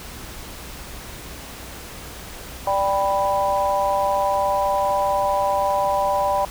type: chord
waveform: sine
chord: G major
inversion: second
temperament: equal with one note detuned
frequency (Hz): 587.3 / 787.2 / 987.8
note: D5 / G5 / B5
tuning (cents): 0 / +7 / 0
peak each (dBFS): -22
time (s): 2.67-6.45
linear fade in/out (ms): 2
effects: added 60 Hz sine -42 dBFS peak until 6.5 s + pink hiss -37 dBFS RMS until 6.5 s